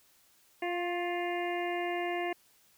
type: harmonic tone with a mistuned harmonic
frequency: 350 Hz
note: F4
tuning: 4 cents sharp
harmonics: 1 / 2 / 3 / 5 / 6 / 7 / 8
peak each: -34 / -35 / -44 / -42 / -40 / -48 / -46 dBFS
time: 0.62-2.33 s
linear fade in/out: 5 ms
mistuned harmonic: 3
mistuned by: +28 cents
effects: white hiss -65 dBFS RMS until 2.77 s